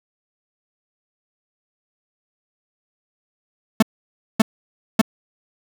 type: tone bursts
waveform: 45% pulse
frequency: 220 Hz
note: A3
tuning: in tune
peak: -9 dBFS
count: 3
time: 3.8-5.015 s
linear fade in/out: 5 ms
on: 25 ms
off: 570 ms
effects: none